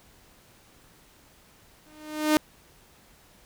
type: tone with exponential growth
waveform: sawtooth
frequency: 305.8 Hz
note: D#4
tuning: 30 cents flat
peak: -12 dBFS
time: 1.86-2.37 s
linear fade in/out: 0 ms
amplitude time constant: 110 ms
effects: pink hiss -57 dBFS RMS until 3.45 s